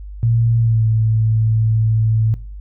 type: tone with pitch glide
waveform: sine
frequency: 115.5 to 110.73 Hz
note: A#2 to A2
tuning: -16 to +11 cents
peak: -12 dBFS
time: 0.23-2.34 s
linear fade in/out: 0 ms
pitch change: -73 cents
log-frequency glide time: 0.59-0.85 s
effects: noise-tail reverb RT60 0.4 s tail -19 dB re dry + added 50 Hz sine -29 dBFS peak until 2.6 s